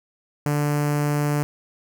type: tone with notch filter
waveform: sawtooth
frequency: 146.83 Hz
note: D3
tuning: in tune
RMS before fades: -22 dBFS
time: 0.46-1.43 s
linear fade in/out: 0 ms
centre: 3600 Hz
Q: 1.1
effects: none